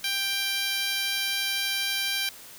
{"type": "tone with high-pass filter", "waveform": "10% pulse", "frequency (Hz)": 788, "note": "G5", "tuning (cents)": 9, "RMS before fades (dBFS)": -28, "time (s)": [0.04, 2.29], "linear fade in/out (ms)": 2, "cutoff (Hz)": 2100, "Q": 0.79, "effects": ["white hiss -46 dBFS RMS until 2.58 s"]}